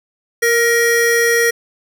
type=tone pair together; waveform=square; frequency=466.5 / 1889.3 Hz; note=A#4 / A#6; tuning=+1 / +23 cents; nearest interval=2 octaves; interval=2422 cents; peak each=-15 dBFS; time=0.42-1.51 s; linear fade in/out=10 ms; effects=none